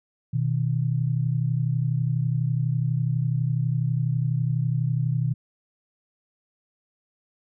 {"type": "tone pair together", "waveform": "sine", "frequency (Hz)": [123.47, 155.56], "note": ["B2", "D#3"], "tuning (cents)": [0, 0], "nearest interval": "major third", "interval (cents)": 400, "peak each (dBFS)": [-23, -25], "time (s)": [0.33, 5.34], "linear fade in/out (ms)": 10, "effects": []}